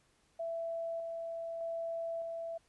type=tone with tremolo; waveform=sine; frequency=665 Hz; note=E5; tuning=15 cents sharp; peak=-35 dBFS; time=0.39-2.58 s; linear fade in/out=10 ms; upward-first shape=square; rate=0.82 Hz; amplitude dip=25%; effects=pink hiss -71 dBFS RMS until 2.68 s + resampled to 24000 Hz